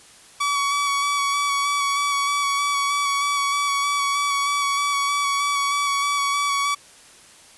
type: tone with vibrato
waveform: sawtooth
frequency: 1135 Hz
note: C#6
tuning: 41 cents sharp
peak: -16 dBFS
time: 0.4-6.75 s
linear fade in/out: 10 ms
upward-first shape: square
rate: 3.2 Hz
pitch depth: 14 cents each way
effects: white hiss -48 dBFS RMS until 7.57 s + resampled to 24000 Hz